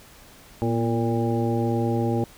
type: harmonic tone with a mistuned harmonic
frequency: 115.2 Hz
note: A#2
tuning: 20 cents flat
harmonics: 1 / 2 / 3 / 4 / 5 / 7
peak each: -25 / -26 / -27 / -30 / -34 / -31 dBFS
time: 0.62-2.24 s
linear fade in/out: 0 ms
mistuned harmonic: 2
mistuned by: +54 cents
effects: pink hiss -49 dBFS RMS until 2.37 s